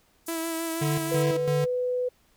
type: band-pass noise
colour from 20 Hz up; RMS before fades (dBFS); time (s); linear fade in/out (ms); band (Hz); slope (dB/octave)
pink; -40; 0.26-1.23; 10; 6900 to 14000; 24
type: tone with vibrato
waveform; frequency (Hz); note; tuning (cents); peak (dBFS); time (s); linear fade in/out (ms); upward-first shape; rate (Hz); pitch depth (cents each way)
sawtooth; 328.6; E4; -5; -25; 0.28-1.37; 5; sine; 6.3; 21
type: tone with tremolo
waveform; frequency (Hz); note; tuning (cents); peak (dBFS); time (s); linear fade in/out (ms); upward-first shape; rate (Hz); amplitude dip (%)
square; 147.5; D3; +8; -25; 0.81-1.66; 10; square; 3; 65
type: tone with pitch glide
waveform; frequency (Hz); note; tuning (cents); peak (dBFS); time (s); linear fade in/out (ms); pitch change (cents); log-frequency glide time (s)
sine; 493.9 to 498.2; B4 to B4; 0 to +15; -24; 1.11-2.09; 10; +15; 1.21-1.78
effects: pink hiss -64 dBFS RMS until 2.36 s